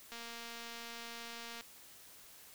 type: click train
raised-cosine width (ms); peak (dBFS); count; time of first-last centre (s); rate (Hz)
0.2; -30; 348; 0.12-1.609; 233
effects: white hiss -57 dBFS RMS until 2.54 s